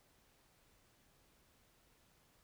silence, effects pink hiss -71 dBFS RMS until 2.43 s

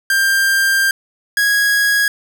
45% pulse tone pair in turn, 1589 / 1654.4 Hz, G6 / G#6, +23 / -7 cents, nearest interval minor second, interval 70 cents, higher second, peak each -12 dBFS, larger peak neither, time 0.1-0.91 / 1.37-2.08 s, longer first, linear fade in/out 2 ms, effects none

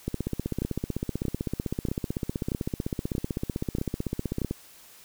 two click trains, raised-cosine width 3 ms, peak -15 / -15 dBFS, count 7 / 71, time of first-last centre 0.62-4.417 / 0.08-4.51 s, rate 1.58 / 15.8 Hz, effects white hiss -52 dBFS RMS until 5.04 s

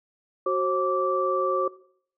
sine tone cluster, 372.8 / 535 / 1165 Hz, F#4 / C5 / D6, +13 / +38 / -14 cents, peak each -26 dBFS, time 0.46-1.68 s, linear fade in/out 5 ms, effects noise-tail reverb RT60 0.6 s tail -20 dB re dry

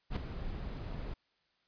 brown noise with ADSR envelope, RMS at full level -29 dBFS, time 0.1-1.14 s, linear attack 64 ms, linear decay 4 ms, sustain -11 dB, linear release 7 ms, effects white hiss -75 dBFS RMS until 1.67 s + resampled to 11025 Hz

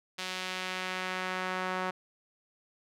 sawtooth tone with band-pass filter sweep, 185 Hz, F#3, in tune, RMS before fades -35 dBFS, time 0.18-1.91 s, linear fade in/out 10 ms, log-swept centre 3600 to 1200 Hz, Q 1, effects none

